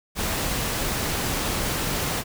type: noise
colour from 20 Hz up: pink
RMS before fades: -26 dBFS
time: 0.15-2.24 s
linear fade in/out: 50 ms
effects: none